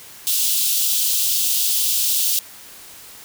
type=high-pass noise; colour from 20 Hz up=white; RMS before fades=-19 dBFS; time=0.27-2.39 s; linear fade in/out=0 ms; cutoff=2900 Hz; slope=48 dB/octave; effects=white hiss -41 dBFS RMS until 3.24 s